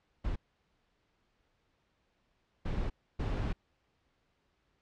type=noise bursts at uneven times; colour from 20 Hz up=brown; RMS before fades=-33 dBFS; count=3; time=0.24-0.36 / 2.65-2.9 / 3.19-3.53 s; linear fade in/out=10 ms; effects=pink hiss -75 dBFS RMS until 4.81 s + low-pass 4000 Hz 12 dB/octave